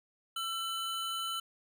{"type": "tone pair together", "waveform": "square", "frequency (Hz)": [1344, 3011], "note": ["E6", "F#7"], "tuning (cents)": [33, 30], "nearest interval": "octave + major second", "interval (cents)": 1397, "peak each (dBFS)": [-38, -37], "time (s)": [0.36, 1.4], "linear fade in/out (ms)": 5, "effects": ["12-bit"]}